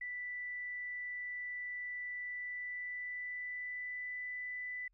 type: tone with pitch glide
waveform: sine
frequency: 1975.5 to 1990.4 Hz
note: B6 to B6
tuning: 0 to +13 cents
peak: -39 dBFS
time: 0.01-4.88 s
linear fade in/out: 5 ms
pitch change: +13 cents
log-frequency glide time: 2.23-4.15 s
effects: added 40 Hz sine -70 dBFS peak until 4.93 s